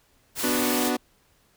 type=noise; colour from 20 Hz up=white; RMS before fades=-29 dBFS; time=0.35-0.92 s; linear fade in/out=50 ms
type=chord; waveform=sawtooth; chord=B minor; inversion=none; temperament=equal; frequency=246.9 / 293.7 / 370 Hz; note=B3 / D4 / F#4; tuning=0 / 0 / 0 cents; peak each=-22 / -24 / -26 dBFS; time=0.43-0.97 s; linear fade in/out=10 ms
effects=pink hiss -63 dBFS RMS until 1.56 s